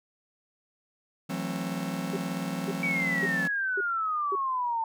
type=chord; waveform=45% pulse; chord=F# half-diminished seventh; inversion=third; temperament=just; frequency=166.5 / 185 / 222 / 266.4 Hz; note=E3 / F#3 / A3 / C4; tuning=+18 / 0 / +16 / +31 cents; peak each=-36 / -34 / -39 / -36 dBFS; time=1.29-3.48 s; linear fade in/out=10 ms
type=tone bursts; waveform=sine; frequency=395.5 Hz; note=G4; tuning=15 cents sharp; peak=-29 dBFS; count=5; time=2.13-4.355 s; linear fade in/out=5 ms; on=37 ms; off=510 ms
type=exponential sweep; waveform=sine; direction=down; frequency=2285 to 890 Hz; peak=-26 dBFS; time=2.83-4.84 s; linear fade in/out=2 ms
effects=none